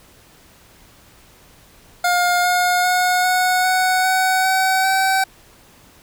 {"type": "tone with pitch steps", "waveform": "25% pulse", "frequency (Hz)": [710, 717.8, 725.8, 733.8, 741.9, 750, 758.3, 766.7], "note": ["F5", "F5", "F#5", "F#5", "F#5", "F#5", "F#5", "G5"], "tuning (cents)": [28, 47, -34, -15, 4, 23, 42, -39], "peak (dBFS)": -11, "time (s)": [2.04, 5.24], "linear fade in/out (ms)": 5, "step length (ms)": 400, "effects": ["pink hiss -49 dBFS RMS until 6.02 s"]}